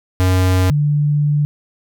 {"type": "tone pair in turn", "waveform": ["square", "sine"], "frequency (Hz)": [92.5, 147.26], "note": ["F#2", "D3"], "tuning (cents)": [0, 5], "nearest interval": "minor sixth", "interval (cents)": 805, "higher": "second", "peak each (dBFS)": -12, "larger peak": "neither", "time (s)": [[0.2, 0.7], [0.7, 1.45]], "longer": "second", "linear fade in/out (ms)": 0, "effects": []}